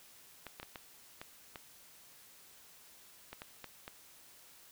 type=clicks; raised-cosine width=0.3 ms; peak=-28 dBFS; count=10; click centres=0.467 / 0.599 / 0.63 / 0.758 / 1.215 / 1.558 / 3.33 / 3.419 / 3.643 / 3.879 s; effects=white hiss -59 dBFS RMS until 4.71 s